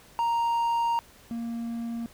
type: tone pair in turn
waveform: triangle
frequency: 932.3 / 232.6 Hz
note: A#5 / A#3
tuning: 0 / -4 cents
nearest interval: 2 octaves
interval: 2404 cents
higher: first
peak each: -21 / -28 dBFS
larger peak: first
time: 0.19-0.99 / 1.31-2.06 s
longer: first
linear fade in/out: 0 ms
effects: pink hiss -54 dBFS RMS until 2.13 s